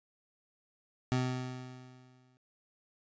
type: tone with exponential decay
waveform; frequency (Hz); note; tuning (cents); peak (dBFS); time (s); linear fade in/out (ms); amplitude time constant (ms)
25% pulse; 127.3; C3; -47; -23; 1.12-2.37; 0; 270
effects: resampled to 16000 Hz